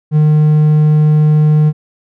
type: tone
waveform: triangle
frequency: 152.3 Hz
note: D#3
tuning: 37 cents flat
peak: -4 dBFS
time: 0.11-1.73 s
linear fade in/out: 50 ms
effects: none